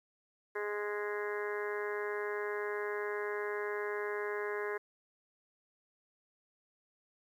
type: harmonic tone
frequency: 207.7 Hz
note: G#3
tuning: in tune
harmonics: 2 / 3 / 4 / 5 / 6 / 7 / 8 / 9 / 10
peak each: -36 / -48 / -49 / -44 / -50 / -48 / -43 / -47 / -49 dBFS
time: 0.55-4.78 s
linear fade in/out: 10 ms
effects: 11-bit